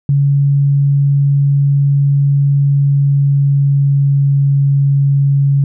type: tone with pitch glide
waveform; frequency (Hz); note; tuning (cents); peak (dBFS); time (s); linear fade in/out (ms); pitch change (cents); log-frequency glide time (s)
sine; 140.7 to 139.57; C#3 to C#3; +26 to +12; -8; 0.09-5.64; 2; -14; 2.6-4.49
effects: none